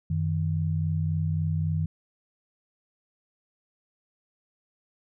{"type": "tone pair together", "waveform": "sine", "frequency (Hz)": [93.41, 157.1], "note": ["F#2", "D#3"], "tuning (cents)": [17, 17], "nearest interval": "major sixth", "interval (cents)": 900, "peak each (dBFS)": [-27, -26], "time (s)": [0.1, 1.86], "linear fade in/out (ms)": 5, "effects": []}